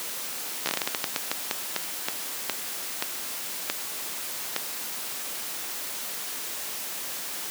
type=slowing click train; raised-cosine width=0.2 ms; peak=-7 dBFS; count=19; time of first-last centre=0.66-4.563 s; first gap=13 ms; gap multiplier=1.28; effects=white hiss -34 dBFS RMS until 7.5 s + high-pass 200 Hz 12 dB/octave